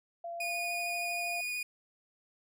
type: tone with pitch glide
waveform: sine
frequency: 683 to 691.3 Hz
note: F5 to F5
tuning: -39 to -18 cents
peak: -37 dBFS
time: 0.24-1.41 s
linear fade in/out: 5 ms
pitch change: +21 cents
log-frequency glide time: 0.35-0.71 s
type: tone with vibrato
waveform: 40% pulse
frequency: 2459 Hz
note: D#7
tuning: 21 cents flat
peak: -33 dBFS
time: 0.4-1.63 s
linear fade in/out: 5 ms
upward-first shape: square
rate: 13 Hz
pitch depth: 9 cents each way
effects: none